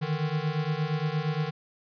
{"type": "beating tone pair", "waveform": "square", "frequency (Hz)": [149.4, 158], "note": ["D3", "D#3"], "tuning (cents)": [30, 27], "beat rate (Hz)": 8.6, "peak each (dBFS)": -30, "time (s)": [0.01, 1.51], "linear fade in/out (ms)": 20, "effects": ["resampled to 11025 Hz"]}